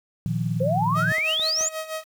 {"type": "chord", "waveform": "sine", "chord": "Bb suspended fourth", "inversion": "none", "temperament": "just", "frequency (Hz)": [116.54, 155.39, 174.81], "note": ["Bb2", "Eb3", "F3"], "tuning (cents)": [0, -2, 2], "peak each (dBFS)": -27, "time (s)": [0.26, 1.12], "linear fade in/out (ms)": 0}
{"type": "exponential sweep", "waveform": "sine", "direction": "up", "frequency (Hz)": [493.9, 7340], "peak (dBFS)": -21, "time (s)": [0.6, 1.69], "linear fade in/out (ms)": 10}
{"type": "tone with tremolo", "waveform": "sawtooth", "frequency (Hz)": 633, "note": "D#5", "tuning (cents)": 30, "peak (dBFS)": -23, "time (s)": [0.94, 2.05], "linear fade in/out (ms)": 50, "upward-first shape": "sine", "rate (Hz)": 6.2, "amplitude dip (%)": 75}
{"type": "click train", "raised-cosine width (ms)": 1, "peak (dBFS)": -27, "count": 4, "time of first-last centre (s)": [0.97, 1.61], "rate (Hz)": 4.69}
{"effects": ["8-bit"]}